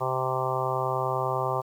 harmonic tone, 130 Hz, C3, 11 cents flat, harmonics 1 / 3 / 4 / 5 / 6 / 7 / 8 / 9, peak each -33 / -33 / -33 / -33 / -33 / -33 / -33 / -33 dBFS, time 0-1.62 s, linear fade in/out 20 ms, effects 9-bit

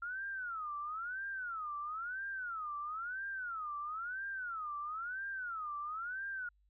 sine tone with vibrato, 1366 Hz, F6, 39 cents flat, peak -38 dBFS, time 0.02-6.49 s, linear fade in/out 5 ms, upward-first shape sine, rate 1 Hz, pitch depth 270 cents each way, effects added 50 Hz sine -68 dBFS peak until 6.69 s

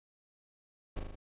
brown noise with echo, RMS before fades -35 dBFS, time 0.96-1 s, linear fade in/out 10 ms, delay 39 ms, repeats 4, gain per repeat -3 dB, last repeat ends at 1.156 s, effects resampled to 8000 Hz

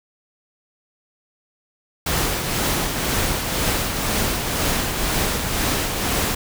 pink noise with tremolo, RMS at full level -20 dBFS, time 2.06-6.35 s, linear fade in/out 5 ms, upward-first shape triangle, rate 2 Hz, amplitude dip 45%, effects none

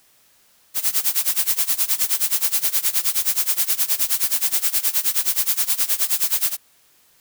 blue noise with tremolo, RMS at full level -17 dBFS, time 0.74-6.57 s, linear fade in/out 50 ms, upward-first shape sine, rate 9.5 Hz, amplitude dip 90%, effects white hiss -57 dBFS RMS until 7.2 s

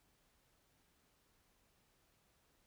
silence, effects pink hiss -75 dBFS RMS until 2.66 s

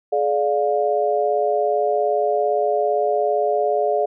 sine chord, D diminished, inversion second, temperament just, 422.9 / 587.3 / 704.8 Hz, Ab4 / D5 / F5, +31 / 0 / +16 cents, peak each -21 dBFS, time 0.12-4.06 s, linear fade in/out 10 ms, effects none

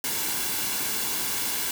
white noise with comb filter, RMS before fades -28 dBFS, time 0.04-1.71 s, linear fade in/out 2 ms, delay 1.6 ms, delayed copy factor -0.5, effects none

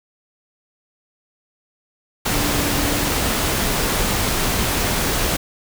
sine tone in noise, 290.5 Hz, D4, 19 cents flat, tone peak -25 dBFS, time 2.32-3.11 s, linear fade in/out 10 ms, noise pink, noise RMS -20 dBFS, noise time 2.25-5.37 s, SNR -8 dB, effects none

